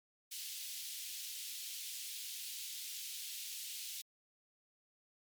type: high-pass noise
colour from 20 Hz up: pink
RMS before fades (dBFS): -45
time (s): 0.31-4.02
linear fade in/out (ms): 10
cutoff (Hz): 3000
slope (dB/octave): 24
effects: MP3 96 kbps